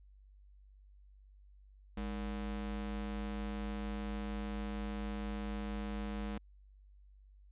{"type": "ring-modulated tone", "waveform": "square", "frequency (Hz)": 130, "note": "C3", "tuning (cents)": -11, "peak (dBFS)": -35, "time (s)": [1.97, 6.38], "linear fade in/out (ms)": 5, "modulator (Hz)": 76.7, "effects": ["added 49 Hz sine -57 dBFS peak until 7.51 s", "resampled to 8000 Hz"]}